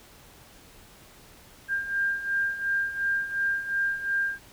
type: beating tone pair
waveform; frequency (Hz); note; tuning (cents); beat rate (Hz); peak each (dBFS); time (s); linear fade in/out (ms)
sine; 1596 / 1598.8; G6 / G6; +31 / +34; 2.8; -31 / -26; 1.68-4.39; 50
effects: pink hiss -52 dBFS RMS until 4.52 s